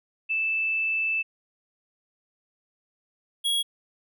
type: tone pair in turn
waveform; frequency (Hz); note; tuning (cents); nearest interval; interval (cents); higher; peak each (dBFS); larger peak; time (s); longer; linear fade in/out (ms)
sine / square; 2637 / 3316; E7 / G#7; 0 / -3; major third; 397; second; -23; neither; 0.29-1.23 / 3.44-3.63; first; 20
effects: none